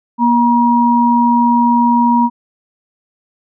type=tone pair together; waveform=sine; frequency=238.3 / 953.2 Hz; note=A#3 / A#5; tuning=+38 / +38 cents; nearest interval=2 octaves; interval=2400 cents; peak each=-11 dBFS; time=0.18-2.3 s; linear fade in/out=50 ms; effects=none